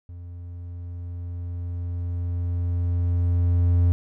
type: tone with level ramp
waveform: triangle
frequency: 87.31 Hz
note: F2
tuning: in tune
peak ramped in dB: -34 to -13 dBFS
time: 0.09-3.92 s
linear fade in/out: 0 ms
effects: none